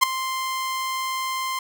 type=tone with ADSR envelope; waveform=sawtooth; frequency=1046.5 Hz; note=C6; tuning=in tune; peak=-6 dBFS; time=0.01-1.59 s; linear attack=22 ms; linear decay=7 ms; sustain=-15 dB; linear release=3 ms; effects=none